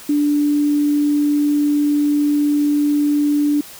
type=tone; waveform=sine; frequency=292.9 Hz; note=D4; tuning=5 cents flat; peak=-13 dBFS; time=0.09-3.61 s; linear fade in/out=5 ms; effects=white hiss -38 dBFS RMS until 3.79 s